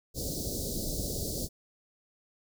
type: band-stop noise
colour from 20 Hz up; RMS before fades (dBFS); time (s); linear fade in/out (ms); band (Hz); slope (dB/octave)
pink; -34; 0.14-1.49; 50; 610 to 4200; 48
effects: none